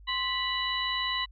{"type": "harmonic tone with a mistuned harmonic", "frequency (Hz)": 985, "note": "B5", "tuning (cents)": -5, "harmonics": [1, 2, 3, 4], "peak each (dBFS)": [-33, -33, -33, -33], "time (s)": [0.07, 1.26], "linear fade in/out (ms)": 20, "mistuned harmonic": 1, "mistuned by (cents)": 100, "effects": ["added 50 Hz sine -48 dBFS peak until 1.31 s"]}